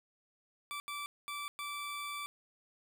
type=tone bursts at uneven times; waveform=20% pulse; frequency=1163 Hz; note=D6; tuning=17 cents flat; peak=-34 dBFS; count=4; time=0.71-0.8 / 0.88-1.06 / 1.28-1.48 / 1.59-2.26 s; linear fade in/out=0 ms; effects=none